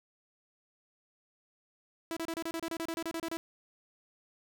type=tone bursts; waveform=sawtooth; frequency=329.6 Hz; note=E4; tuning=in tune; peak=-30 dBFS; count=15; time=2.11-3.37 s; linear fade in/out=0 ms; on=56 ms; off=30 ms; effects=none